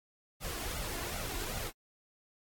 pink noise with flanger, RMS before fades -38 dBFS, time 0.4-1.72 s, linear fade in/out 50 ms, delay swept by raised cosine 1.4 to 2.9 ms, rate 2.6 Hz, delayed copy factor +0.65, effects AAC 64 kbps

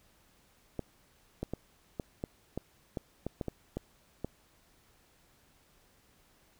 clicks, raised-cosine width 2 ms, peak -21 dBFS, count 12, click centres 0.793 / 1.43 / 1.536 / 1.998 / 2.239 / 2.576 / 2.972 / 3.266 / 3.412 / 3.483 / 3.77 / 4.246 s, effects pink hiss -66 dBFS RMS until 6.59 s

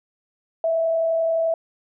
sine tone with frequency modulation, 656 Hz, E5, 9 cents flat, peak -18 dBFS, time 0.64-1.54 s, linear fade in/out 2 ms, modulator 31.5 Hz, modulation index 0.27, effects none

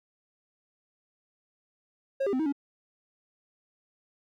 triangle tone with pitch steps, 541 / 399.7 / 258.2 / 316.7 / 281.8 Hz, C#5 / G4 / C4 / D#4 / C#4, -42 / +34 / -23 / +31 / +29 cents, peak -23 dBFS, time 2.2-2.525 s, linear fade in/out 10 ms, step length 65 ms, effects none

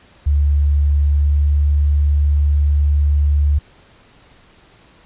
sine tone with pitch glide, 72.3 to 72.76 Hz, D2 to D2, -27 to -16 cents, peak -11 dBFS, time 0.26-3.59 s, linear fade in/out 10 ms, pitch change +11 cents, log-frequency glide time 1.02-1.52 s, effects pink hiss -49 dBFS RMS until 5.05 s + resampled to 8000 Hz

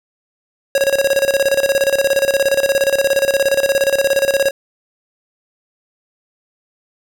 square tone with tremolo, 549 Hz, C#5, 17 cents flat, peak -11 dBFS, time 0.75-4.51 s, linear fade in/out 2 ms, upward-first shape square, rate 17 Hz, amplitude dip 75%, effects none

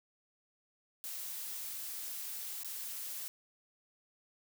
blue noise with dropouts, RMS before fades -42 dBFS, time 1.04-3.28 s, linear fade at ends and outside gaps 0 ms, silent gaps 2.633-2.646 s, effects none

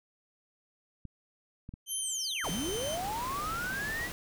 clicks, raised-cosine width 5 ms, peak -30 dBFS, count 5, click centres 1.053 / 1.691 / 1.739 / 2.686 / 2.757 s
20% pulse tone with pitch glide, 3108 to 3085 Hz, G7 to G7, -16 to -28 cents, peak -31 dBFS, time 1.86-2.99 s, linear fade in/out 50 ms, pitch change -12 cents, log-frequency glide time 2.52-2.58 s
sine linear two-way sweep, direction down then up, 11900 to 146.83 to 1986 Hz, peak -33 dBFS, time 1.88-4.1 s, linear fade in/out 50 ms, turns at 2.5 s
pink noise, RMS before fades -40 dBFS, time 2.44-4.12 s, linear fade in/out 0 ms
effects none

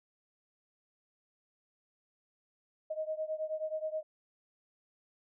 sine beating tone pair, 622.3 / 631.7 Hz, D#5 / D#5, 0 / +26 cents, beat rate 9.4 Hz, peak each -36 / -38 dBFS, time 2.9-4.03 s, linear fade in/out 10 ms, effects none

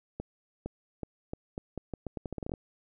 accelerating click train, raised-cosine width 2 ms, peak -22 dBFS, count 17, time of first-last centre 0.2-2.538 s, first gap 460 ms, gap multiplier 0.81, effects none

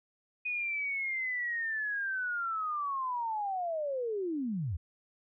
sine linear sweep, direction down, 2489 to 70.7 Hz, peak -31 dBFS, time 0.45-4.77 s, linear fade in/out 10 ms, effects none

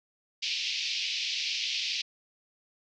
pink band-pass noise, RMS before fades -32 dBFS, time 0.42-2.02 s, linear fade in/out 10 ms, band 2400 to 5500 Hz, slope 48 dB/octave, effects none

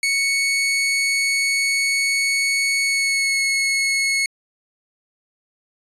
sawtooth tone with pitch glide, 2217 to 2188 Hz, C#7 to C#7, 0 to -23 cents, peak -14 dBFS, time 0.03-4.26 s, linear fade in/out 2 ms, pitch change -23 cents, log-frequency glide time 2.82-3.41 s, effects resampled to 24000 Hz

